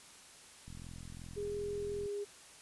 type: click train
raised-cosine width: 5 ms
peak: -37 dBFS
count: 60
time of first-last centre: 0.68-2.059 s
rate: 42.8 Hz
type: tone with pitch glide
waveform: sine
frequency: 410.4 to 407.6 Hz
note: G#4 to G#4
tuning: -21 to -32 cents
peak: -36 dBFS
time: 1.36-2.25 s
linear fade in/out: 20 ms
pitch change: -11 cents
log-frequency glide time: 1.54-2.04 s
effects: white hiss -56 dBFS RMS until 2.61 s + resampled to 24000 Hz